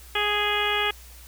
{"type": "harmonic tone", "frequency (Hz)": 415.3, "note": "G#4", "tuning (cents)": 0, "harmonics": [1, 2, 3, 4, 5, 6, 7, 8], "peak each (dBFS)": [-30, -30, -30, -30, -30, -30, -30, -30], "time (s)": [0.15, 0.91], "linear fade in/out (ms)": 5, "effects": ["added 60 Hz sine -45 dBFS peak until 1.27 s", "white hiss -49 dBFS RMS until 1.27 s"]}